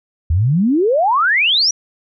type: exponential sweep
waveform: sine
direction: up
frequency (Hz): 75 to 5930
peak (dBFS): -11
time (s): 0.3-1.71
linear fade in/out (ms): 5
effects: none